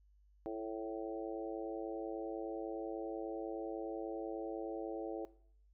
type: harmonic tone with a mistuned harmonic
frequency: 110 Hz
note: A2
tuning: in tune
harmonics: 3 / 4 / 5 / 6 / 7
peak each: -42 / -44 / -46 / -48 / -49 dBFS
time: 0.46-5.25 s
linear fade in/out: 0 ms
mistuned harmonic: 3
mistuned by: +19 cents
effects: noise-tail reverb RT60 0.6 s tail -19 dB re dry + added 50 Hz sine -64 dBFS peak until 5.73 s